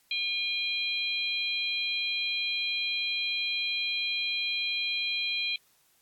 harmonic tone, 807 Hz, G#5, 50 cents flat, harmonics 3 / 4 / 5, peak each -31 / -33 / -33 dBFS, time 0.11-5.56 s, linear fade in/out 2 ms, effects white hiss -66 dBFS RMS until 6.01 s + AAC 64 kbps

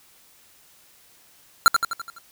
square tone with echo, 1373 Hz, F6, 30 cents flat, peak -10 dBFS, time 1.66-1.68 s, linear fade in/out 0 ms, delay 84 ms, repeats 6, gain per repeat -5 dB, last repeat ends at 2.184 s, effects white hiss -55 dBFS RMS until 2.31 s

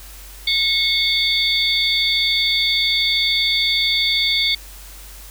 sine tone cluster, 2182 / 3435 / 3648 / 4513 Hz, C#7 / A7 / A#7 / C#8, -28 / -42 / -38 / +30 cents, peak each -21 dBFS, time 0.47-4.55 s, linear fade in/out 5 ms, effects added 48 Hz sine -38 dBFS peak until 5.3 s + white hiss -41 dBFS RMS until 5.3 s

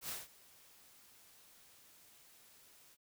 white noise with ADSR envelope, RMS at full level -41 dBFS, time 0.01-2.97 s, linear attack 81 ms, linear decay 180 ms, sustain -22 dB, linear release 43 ms, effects none

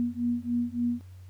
sine beating tone pair, 238.1 / 241.6 Hz, A#3 / B3, +37 / -38 cents, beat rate 3.5 Hz, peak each -29 / -29 dBFS, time 0-1.01 s, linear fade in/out 0 ms, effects added 92 Hz sine -44 dBFS peak until 1.29 s + pink hiss -64 dBFS RMS until 1.29 s

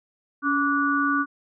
sine tone cluster, 282.4 / 1163 / 1465 Hz, C#4 / D6 / F#6, +32 / -17 / -18 cents, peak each -24 dBFS, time 0.42-1.26 s, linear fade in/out 50 ms, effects none

